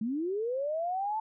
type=linear sweep; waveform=sine; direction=up; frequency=207.7 to 890 Hz; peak=-29 dBFS; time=0.01-1.2 s; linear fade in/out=5 ms; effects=none